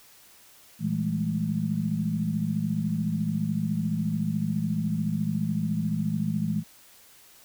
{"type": "tone cluster", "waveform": "sine", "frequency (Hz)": [114.1, 164.7, 200.2, 214.2], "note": ["A#2", "E3", "G3", "A3"], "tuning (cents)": [-37, -1, 37, -46], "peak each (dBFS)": [-34, -28, -32, -29], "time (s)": [0.79, 6.64], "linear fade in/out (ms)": 50, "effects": ["white hiss -54 dBFS RMS until 7.44 s"]}